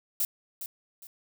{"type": "noise with echo", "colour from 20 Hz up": "violet", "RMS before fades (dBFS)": -27, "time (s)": [0.2, 0.25], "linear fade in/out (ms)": 2, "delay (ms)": 410, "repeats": 2, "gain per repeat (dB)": -10, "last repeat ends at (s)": 1.07, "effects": []}